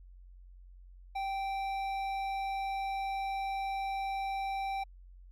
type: tone with hard clipping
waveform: sine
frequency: 781 Hz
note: G5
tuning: 7 cents flat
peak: -34 dBFS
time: 1.15-4.84 s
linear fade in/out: 10 ms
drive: 10 dB
effects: added 45 Hz sine -50 dBFS peak until 5.31 s + MP3 96 kbps